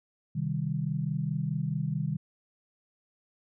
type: chord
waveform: sine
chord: C minor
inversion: none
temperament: equal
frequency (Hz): 130.81 / 155.56 / 196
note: C3 / Eb3 / G3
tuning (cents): 0 / 0 / 0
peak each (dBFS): -33 / -30 / -35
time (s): 0.35-2.17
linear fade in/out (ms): 10
effects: none